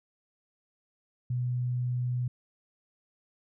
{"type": "tone", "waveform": "sine", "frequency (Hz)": 123.9, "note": "B2", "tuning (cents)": 6, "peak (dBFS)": -27, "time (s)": [1.3, 2.28], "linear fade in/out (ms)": 5, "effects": []}